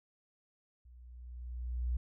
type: tone with level ramp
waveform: sine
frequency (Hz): 60.9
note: B1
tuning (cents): -24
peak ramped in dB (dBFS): -54 to -29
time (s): 0.85-1.97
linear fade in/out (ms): 5
effects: none

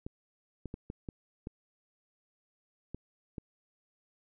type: clicks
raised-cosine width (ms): 3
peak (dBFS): -26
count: 8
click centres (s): 0.065 / 0.657 / 0.741 / 0.901 / 1.088 / 1.471 / 2.946 / 3.382
effects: none

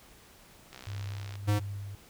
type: click train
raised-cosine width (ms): 0.2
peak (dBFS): -28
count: 41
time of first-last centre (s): 0.73-1.355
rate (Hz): 64
type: tone with tremolo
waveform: sine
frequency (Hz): 100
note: G2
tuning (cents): +35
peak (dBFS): -34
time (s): 0.87-1.95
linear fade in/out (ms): 0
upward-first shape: sine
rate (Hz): 1.6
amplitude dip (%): 40
type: tone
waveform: square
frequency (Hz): 103.83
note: G#2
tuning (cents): 0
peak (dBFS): -25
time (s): 1.47-1.6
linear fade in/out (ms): 20
effects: pink hiss -56 dBFS RMS until 2.09 s

